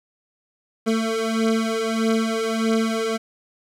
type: beating tone pair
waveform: 25% pulse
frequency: 222.8 / 224.4 Hz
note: A3 / A3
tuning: +22 / +34 cents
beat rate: 1.6 Hz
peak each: -20 / -18 dBFS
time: 0.86-3.18 s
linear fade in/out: 20 ms
effects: low-pass 9000 Hz 12 dB/octave + 9-bit